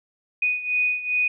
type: beating tone pair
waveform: sine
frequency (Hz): 2482 / 2484.5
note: D#7 / D#7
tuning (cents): -5 / -3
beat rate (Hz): 2.5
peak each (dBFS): -22 / -26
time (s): 0.42-1.28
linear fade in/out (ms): 5
effects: none